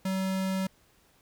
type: tone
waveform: square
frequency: 190 Hz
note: F#3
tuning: 46 cents sharp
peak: -28 dBFS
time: 0.05-0.67 s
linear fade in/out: 5 ms
effects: pink hiss -64 dBFS RMS until 1.21 s